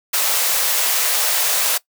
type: high-pass noise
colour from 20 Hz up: white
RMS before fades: -18 dBFS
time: 0.13-1.78 s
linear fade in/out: 10 ms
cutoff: 460 Hz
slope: 48 dB/octave
effects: noise-tail reverb RT60 0.1 s tail -20 dB re dry